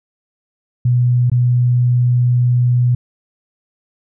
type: tone with dropouts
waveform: sine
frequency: 123 Hz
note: B2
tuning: 7 cents flat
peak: -10 dBFS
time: 0.85-2.95 s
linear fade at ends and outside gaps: 5 ms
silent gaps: 1.299-1.316 s
effects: none